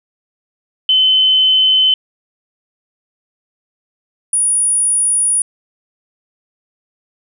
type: tone pair in turn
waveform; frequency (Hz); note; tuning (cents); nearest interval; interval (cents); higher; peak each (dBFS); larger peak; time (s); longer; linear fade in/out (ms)
sine; 3051 / 9686; G7 / D#9; -48 / -48; octave + minor sixth; 2000; second; -8 / -11; first; 0.89-1.94 / 4.33-5.42; second; 2
effects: none